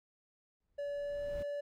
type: noise with exponential growth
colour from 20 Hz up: brown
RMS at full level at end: -42 dBFS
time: 0.6-1.43 s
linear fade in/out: 5 ms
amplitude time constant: 180 ms
type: tone with pitch glide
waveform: triangle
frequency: 573 to 577 Hz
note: D5 to D5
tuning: -43 to -31 cents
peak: -34 dBFS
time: 0.78-1.61 s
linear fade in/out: 10 ms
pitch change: +12 cents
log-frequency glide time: 0.92-1.21 s
effects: none